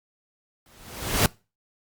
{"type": "noise with exponential growth", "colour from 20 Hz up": "pink", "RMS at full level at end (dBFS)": -18, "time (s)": [0.66, 1.26], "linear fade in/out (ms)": 1, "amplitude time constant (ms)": 130, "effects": ["noise-tail reverb RT60 0.3 s tail -24 dB re dry", "Opus 48 kbps"]}